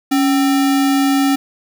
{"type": "tone with sample-and-hold", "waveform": "sine", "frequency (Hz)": 277.2, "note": "C#4", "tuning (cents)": 0, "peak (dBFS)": -11, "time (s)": [0.11, 1.36], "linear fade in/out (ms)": 10, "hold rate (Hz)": 1050, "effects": []}